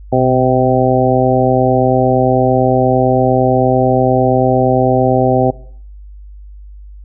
harmonic tone with a mistuned harmonic, 128.8 Hz, C3, 27 cents flat, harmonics 1 / 2 / 3 / 4 / 5 / 6, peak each -16 / -16 / -16 / -16 / -16 / -16 dBFS, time 0.12-5.51 s, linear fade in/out 10 ms, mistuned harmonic 1, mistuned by -38 cents, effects noise-tail reverb RT60 0.6 s tail -20 dB re dry + added 50 Hz sine -31 dBFS peak until 7.04 s

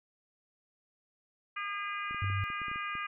harmonic tone, 406.1 Hz, G#4, 39 cents flat, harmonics 3 / 4 / 5 / 6 / 7, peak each -37 / -42 / -42 / -41 / -48 dBFS, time 1.56-3.07 s, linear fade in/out 10 ms
clicks, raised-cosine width 3 ms, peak -35 dBFS, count 10, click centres 2.11 / 2.146 / 2.243 / 2.301 / 2.502 / 2.617 / 2.683 / 2.715 / 2.759 / 2.953 s
sine tone, 98 Hz, G2, in tune, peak -30 dBFS, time 2.22-2.44 s, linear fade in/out 0 ms
effects none

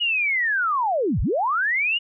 sine linear two-way sweep, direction down then up, 2925 to 31.87 to 2925 Hz, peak -19 dBFS, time 0-1.99 s, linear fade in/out 20 ms, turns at 1.21 s, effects none

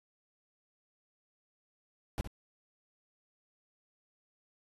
brown noise with echo, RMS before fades -32 dBFS, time 2.18-2.21 s, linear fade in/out 0 ms, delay 64 ms, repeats 1, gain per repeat -10 dB, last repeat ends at 2.274 s, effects resampled to 32000 Hz

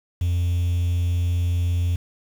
triangle tone, 87.31 Hz, F2, in tune, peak -16 dBFS, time 0.21-1.96 s, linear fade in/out 5 ms, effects tanh soft clip ceiling -13 dBFS + 7-bit

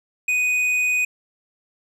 sine tone with tanh clipping, 2489 Hz, D#7, in tune, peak -19 dBFS, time 0.28-1.05 s, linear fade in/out 5 ms, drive 8 dB, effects none

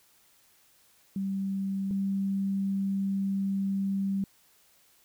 sine tone pair in turn, 194.5 / 195.53 Hz, G3 / G3, -13 / -4 cents, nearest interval unison, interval 9 cents, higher second, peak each -28 / -26 dBFS, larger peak second, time 1.16-1.91 / 1.91-4.24 s, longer second, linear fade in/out 2 ms, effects white hiss -63 dBFS RMS until 5.04 s

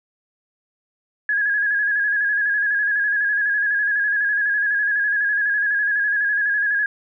sine tone with vibrato, 1661.2 Hz, G#6, in tune, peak -17 dBFS, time 1.29-6.86 s, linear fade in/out 2 ms, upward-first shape square, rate 12 Hz, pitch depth 39 cents each way, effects none

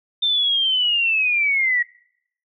sine linear sweep, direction down, 3600 to 1900 Hz, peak -16 dBFS, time 0.22-1.83 s, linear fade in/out 10 ms, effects noise-tail reverb RT60 0.7 s tail -24 dB re dry

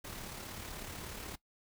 pink noise with amplitude modulation, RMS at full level -43 dBFS, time 0.04-1.36 s, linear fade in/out 10 ms, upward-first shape sine, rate 36.2 Hz, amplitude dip 40%, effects noise-tail reverb RT60 0.1 s tail -19 dB re dry

